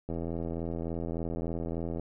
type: click train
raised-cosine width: 2 ms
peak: -22 dBFS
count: 160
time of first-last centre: 0.09-1.996 s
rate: 83.4 Hz
effects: none